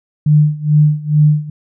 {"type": "tone with tremolo", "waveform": "sine", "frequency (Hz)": 150.5, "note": "D3", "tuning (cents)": 43, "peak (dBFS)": -5, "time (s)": [0.26, 1.5], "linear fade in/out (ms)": 5, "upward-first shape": "sine", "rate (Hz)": 2.3, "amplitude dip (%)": 90, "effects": []}